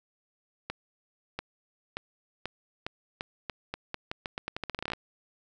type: accelerating click train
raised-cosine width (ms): 0.3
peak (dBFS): -17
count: 24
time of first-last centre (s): 0.7-4.934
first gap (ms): 690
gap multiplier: 0.84
effects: none